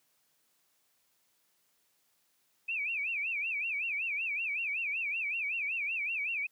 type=tone with vibrato; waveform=sine; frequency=2489 Hz; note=D#7; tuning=in tune; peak=-31 dBFS; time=2.68-6.47 s; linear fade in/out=10 ms; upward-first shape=sine; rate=5.3 Hz; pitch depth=180 cents each way; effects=white hiss -73 dBFS RMS until 6.51 s + high-pass 100 Hz 12 dB/octave